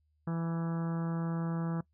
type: harmonic tone with a mistuned harmonic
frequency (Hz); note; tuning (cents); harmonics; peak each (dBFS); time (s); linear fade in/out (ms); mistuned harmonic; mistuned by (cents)
166.3; E3; +16; 1 / 2 / 3 / 4 / 5 / 6 / 7 / 8 / 9 / 10; -31 / -42 / -46 / -49 / -49 / -51 / -50 / -50 / -56 / -56; 0.27-1.81; 5; 6; -20
effects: noise-tail reverb RT60 0.1 s tail -21 dB re dry + added 76 Hz sine -70 dBFS peak until 1.93 s